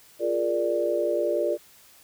sine chord, Bb dominant seventh, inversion second, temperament equal, 349.2 / 415.3 / 466.2 / 587.3 Hz, F4 / Ab4 / Bb4 / D5, 0 / 0 / 0 / 0 cents, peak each -28 / -31 / -29 / -25 dBFS, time 0.19-1.58 s, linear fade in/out 50 ms, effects white hiss -54 dBFS RMS until 2.03 s

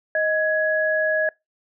sine tone pair together, 626 / 1673.4 Hz, D#5 / G#6, +10 / +13 cents, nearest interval octave + perfect fourth, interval 1703 cents, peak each -21 dBFS, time 0.15-1.29 s, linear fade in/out 2 ms, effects noise-tail reverb RT60 0.2 s tail -25 dB re dry

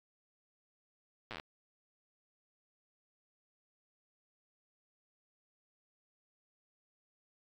slowing click train, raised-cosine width 0.3 ms, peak -26 dBFS, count 9, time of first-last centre 1.31-1.398 s, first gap 8 ms, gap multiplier 1.09, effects AAC 64 kbps

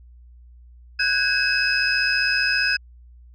sine tone cluster, 1503 / 1638 / 2571 / 5040 Hz, F#6 / G#6 / E7 / D#8, +27 / -24 / -44 / +21 cents, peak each -23 dBFS, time 0.99-2.77 s, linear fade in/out 10 ms, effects tanh soft clip ceiling -10 dBFS + added 60 Hz sine -44 dBFS peak until 3.34 s

